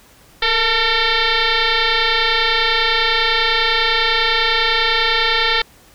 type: tone with frequency modulation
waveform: sine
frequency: 885 Hz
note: A5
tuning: 10 cents sharp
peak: -13 dBFS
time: 0.42-5.62 s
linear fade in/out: 5 ms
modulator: 450 Hz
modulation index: 7.4
effects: pink hiss -48 dBFS RMS until 5.94 s